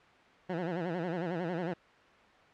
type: tone with vibrato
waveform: 15% pulse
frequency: 173.1 Hz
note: F3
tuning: 15 cents flat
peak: -26 dBFS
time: 0.49-1.74 s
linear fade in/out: 10 ms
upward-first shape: sine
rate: 11 Hz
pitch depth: 130 cents each way
effects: white hiss -58 dBFS RMS until 2.53 s + low-pass 2000 Hz 12 dB/octave